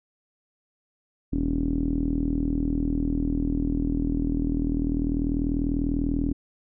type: tone with low-pass filter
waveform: sawtooth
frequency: 40.15 Hz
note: E1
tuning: 45 cents flat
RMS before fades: -25 dBFS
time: 1.32-6.33 s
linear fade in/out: 10 ms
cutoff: 280 Hz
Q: 9.2
effects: none